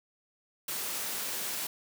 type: high-pass noise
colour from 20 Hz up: white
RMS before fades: -35 dBFS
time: 0.68-1.67 s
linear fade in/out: 5 ms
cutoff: 160 Hz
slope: 12 dB/octave
effects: none